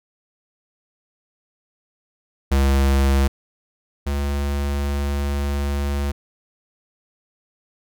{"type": "tone pair in turn", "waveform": "square", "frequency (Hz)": [68.3, 70.82], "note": ["C#2", "C#2"], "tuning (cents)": [-25, 38], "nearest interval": "minor second", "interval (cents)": 63, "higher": "second", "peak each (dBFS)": [-15, -21], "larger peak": "first", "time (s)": [[2.51, 3.28], [4.06, 6.12]], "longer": "second", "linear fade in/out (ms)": 10, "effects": []}